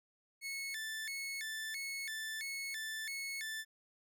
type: tone with vibrato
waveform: sawtooth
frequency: 1966 Hz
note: B6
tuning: 8 cents flat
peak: -36 dBFS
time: 0.41-3.65 s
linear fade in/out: 50 ms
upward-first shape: square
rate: 1.5 Hz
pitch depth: 190 cents each way
effects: none